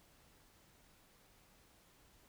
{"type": "silence", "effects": ["pink hiss -67 dBFS RMS until 2.28 s"]}